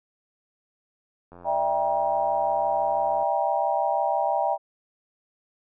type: click train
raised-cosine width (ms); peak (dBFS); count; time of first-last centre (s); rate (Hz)
1; -32; 168; 1.32-3.229; 87.5
type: chord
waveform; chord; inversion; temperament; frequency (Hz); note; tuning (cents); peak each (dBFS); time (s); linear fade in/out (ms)
sine; E half-diminished seventh; third; just; 593.3 / 659.3 / 791.1 / 949.3; D5 / E5 / G5 / Bb5; +18 / 0 / +16 / +31; -28 / -27 / -25 / -28; 1.44-4.58; 50
effects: none